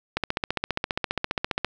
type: click train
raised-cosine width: 0.3 ms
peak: -8 dBFS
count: 23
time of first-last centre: 0.17-1.647 s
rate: 14.9 Hz
effects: none